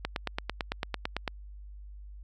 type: click train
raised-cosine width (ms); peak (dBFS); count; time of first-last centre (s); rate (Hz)
0.3; -14; 12; 0.05-1.278; 8.96
effects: added 50 Hz sine -43 dBFS peak until 2.23 s